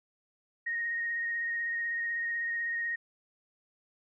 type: tone with vibrato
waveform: sine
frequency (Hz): 1864.7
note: A#6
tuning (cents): 0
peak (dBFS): -30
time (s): 0.66-2.96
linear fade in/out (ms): 10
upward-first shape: sine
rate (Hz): 16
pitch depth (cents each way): 15
effects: none